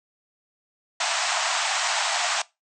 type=band-pass noise; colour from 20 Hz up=pink; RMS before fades=-25 dBFS; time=1-2.42 s; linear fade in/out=5 ms; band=640 to 8300 Hz; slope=96 dB/octave; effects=noise-tail reverb RT60 0.2 s tail -19 dB re dry